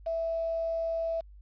sine tone with quantisation, 659.3 Hz, E5, in tune, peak -28 dBFS, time 0.06-1.21 s, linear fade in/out 10 ms, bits 8, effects added 50 Hz sine -48 dBFS peak until 1.41 s + resampled to 11025 Hz

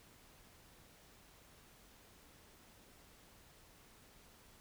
silence, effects pink hiss -63 dBFS RMS until 4.6 s

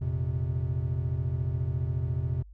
triangle chord, F suspended fourth, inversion none, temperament equal with one note detuned, 85.96 / 116.54 / 130.81 Hz, F2 / Bb2 / C3, -27 / 0 / 0 cents, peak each -29 / -31 / -28 dBFS, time 0.01-2.43 s, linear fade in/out 10 ms, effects added 50 Hz sine -46 dBFS peak until 2.53 s

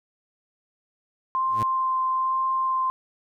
sine tone with vibrato, 1046.5 Hz, C6, in tune, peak -21 dBFS, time 1.35-2.9 s, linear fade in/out 0 ms, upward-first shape sine, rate 1.1 Hz, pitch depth 8 cents each way
sawtooth tone with exponential growth, 110.8 Hz, A2, 13 cents sharp, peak -23 dBFS, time 1.46-1.63 s, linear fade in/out 5 ms, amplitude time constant 36 ms
effects none

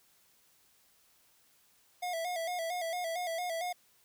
square tone with vibrato, 688 Hz, F5, 26 cents flat, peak -34 dBFS, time 2.02-3.73 s, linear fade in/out 10 ms, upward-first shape square, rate 4.4 Hz, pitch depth 74 cents each way, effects white hiss -67 dBFS RMS until 4.04 s

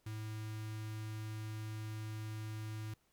square tone with notch filter, 108.5 Hz, A2, 24 cents flat, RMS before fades -43 dBFS, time 0.06-2.94 s, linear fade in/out 5 ms, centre 610 Hz, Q 0.9, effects pink hiss -75 dBFS RMS until 3.12 s

